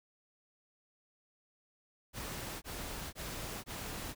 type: noise bursts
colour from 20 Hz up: pink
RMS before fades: -42 dBFS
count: 4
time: 2.13-4.15 s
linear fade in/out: 50 ms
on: 490 ms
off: 20 ms
effects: none